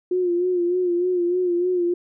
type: tone with vibrato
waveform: sine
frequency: 356.1 Hz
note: F4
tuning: 34 cents sharp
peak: -18 dBFS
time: 0.11-1.94 s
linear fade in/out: 5 ms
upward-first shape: sine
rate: 3.3 Hz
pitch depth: 51 cents each way
effects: none